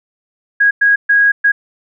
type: tone bursts at uneven times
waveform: sine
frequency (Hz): 1647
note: G#6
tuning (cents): -15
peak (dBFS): -7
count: 4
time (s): 0.6-0.71 / 0.81-0.96 / 1.09-1.32 / 1.44-1.52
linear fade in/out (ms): 10
effects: none